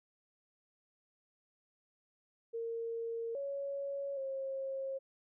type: tone with pitch steps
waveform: sine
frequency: 459.8 / 558 / 538 Hz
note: A#4 / C#5 / C5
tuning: -24 / +11 / +48 cents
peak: -36 dBFS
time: 2.53-4.99 s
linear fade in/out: 20 ms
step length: 820 ms
effects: none